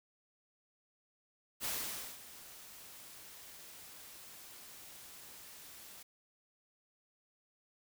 white noise with ADSR envelope, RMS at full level -37 dBFS, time 1.6-6.03 s, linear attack 49 ms, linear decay 530 ms, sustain -16 dB, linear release 7 ms, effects none

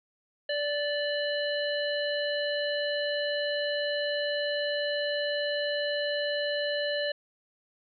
harmonic tone with a mistuned harmonic, 583 Hz, D5, 13 cents flat, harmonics 1 / 3 / 5 / 7, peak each -29 / -34 / -36 / -37 dBFS, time 0.49-7.12 s, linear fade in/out 5 ms, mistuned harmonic 5, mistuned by +29 cents, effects none

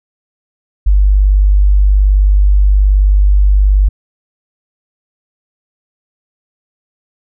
sine tone, 49.4 Hz, G1, 14 cents sharp, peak -5 dBFS, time 0.86-3.89 s, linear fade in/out 10 ms, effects none

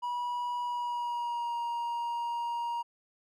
triangle tone with pitch glide, 971 to 943.4 Hz, B5 to A#5, -30 to +20 cents, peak -29 dBFS, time 0.02-2.83 s, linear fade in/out 20 ms, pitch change -50 cents, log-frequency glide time 0.62-1.58 s, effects none

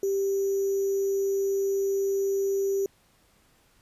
sine tone with sample-and-hold, 392 Hz, G4, in tune, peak -23 dBFS, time 0.03-2.86 s, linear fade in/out 2 ms, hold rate 6300 Hz, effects pink hiss -63 dBFS RMS until 3.81 s + resampled to 32000 Hz

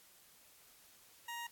20% pulse tone, 942 Hz, A#5, 18 cents sharp, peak -37 dBFS, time 1.28-1.47 s, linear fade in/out 5 ms, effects white hiss -63 dBFS RMS until 1.51 s + AAC 64 kbps

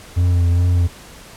triangle tone with vibrato, 87.6 Hz, F2, 6 cents sharp, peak -10 dBFS, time 0.16-0.88 s, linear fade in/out 20 ms, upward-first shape sine, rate 2.4 Hz, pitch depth 28 cents each way, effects pink hiss -40 dBFS RMS until 1.36 s + low-pass 12000 Hz 12 dB/octave

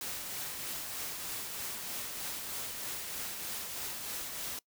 white noise with tremolo, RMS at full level -38 dBFS, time 0.01-4.59 s, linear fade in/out 2 ms, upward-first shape triangle, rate 3.2 Hz, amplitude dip 35%, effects noise-tail reverb RT60 0.1 s tail -23 dB re dry

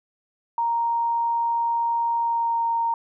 sine tone with pitch glide, 932.3 to 925.3 Hz, A#5 to A#5, 0 to -13 cents, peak -20 dBFS, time 0.58-2.94 s, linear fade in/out 2 ms, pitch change -13 cents, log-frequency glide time 2.18-2.67 s, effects none

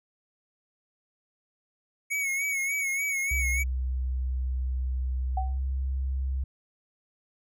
square tone with vibrato, 2217 Hz, C#7, in tune, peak -27 dBFS, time 2.1-3.64 s, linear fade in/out 20 ms, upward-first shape sine, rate 3.4 Hz, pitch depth 53 cents each way
sine tone with pitch glide, 63.9 to 66.12 Hz, C2 to C2, -40 to +19 cents, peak -26 dBFS, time 3.31-6.44 s, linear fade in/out 5 ms, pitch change +59 cents, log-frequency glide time 5.35-5.53 s
sine tone with exponential decay, 759 Hz, F#5, 44 cents sharp, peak -25 dBFS, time 5.37-5.59 s, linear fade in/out 5 ms, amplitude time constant 46 ms
effects none

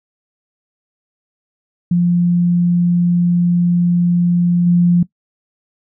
sine tone with level steps, 174.61 Hz, F3, in tune, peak -10 / -8 dBFS, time 1.91-5.03 s, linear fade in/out 5 ms, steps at 4.66 s, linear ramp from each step 10 ms, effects noise-tail reverb RT60 0.1 s tail -19 dB re dry

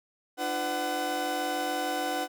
35% pulse tone cluster, 297.9 / 344.6 / 507 / 750 Hz, D4 / F4 / B4 / F#5, +25 / -23 / +45 / +23 cents, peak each -34 / -37 / -34 / -29 dBFS, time 0.37-2.28 s, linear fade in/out 50 ms, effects none

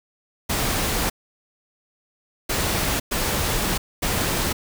pink noise bursts at uneven times, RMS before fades -23 dBFS, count 4, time 0.49-1.1 / 2.49-3 / 3.11-3.78 / 4.02-4.53 s, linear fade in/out 10 ms, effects none

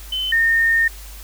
sine tone pair in turn, 3049 / 1829.8 Hz, G7 / A#6, -49 / -33 cents, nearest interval major sixth, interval 884 cents, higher first, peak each -20 / -13 dBFS, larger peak second, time 0.12-0.32 / 0.32-0.88 s, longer second, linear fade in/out 5 ms, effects added 50 Hz sine -35 dBFS peak until 1.23 s + white hiss -41 dBFS RMS until 1.23 s

